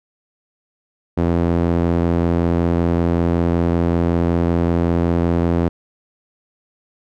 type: tone with band-pass filter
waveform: sawtooth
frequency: 85.3 Hz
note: F2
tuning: 40 cents flat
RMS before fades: -17 dBFS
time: 1.17-5.69 s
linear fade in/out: 10 ms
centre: 310 Hz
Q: 0.72
effects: none